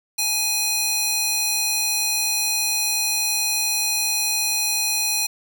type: tone with high-pass filter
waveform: square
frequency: 830.6 Hz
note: G#5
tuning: in tune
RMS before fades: -22 dBFS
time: 0.18-5.27 s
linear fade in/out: 10 ms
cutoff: 4000 Hz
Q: 0.77
effects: none